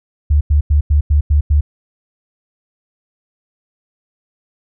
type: tone bursts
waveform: sine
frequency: 73.42 Hz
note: D2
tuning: in tune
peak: -8 dBFS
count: 7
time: 0.3-1.61 s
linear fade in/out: 10 ms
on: 110 ms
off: 90 ms
effects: none